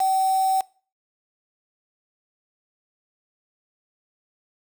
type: tone with quantisation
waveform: sine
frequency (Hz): 763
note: G5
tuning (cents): -47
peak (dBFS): -18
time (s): 0-0.61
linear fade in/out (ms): 5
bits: 5
effects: noise-tail reverb RT60 0.4 s tail -23 dB re dry